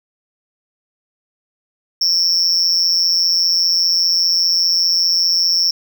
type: tone with amplitude modulation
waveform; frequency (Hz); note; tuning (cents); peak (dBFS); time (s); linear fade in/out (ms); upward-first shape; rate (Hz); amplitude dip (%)
triangle; 5430; F8; -50; -7; 2.01-5.71; 5; sine; 175; 100
effects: none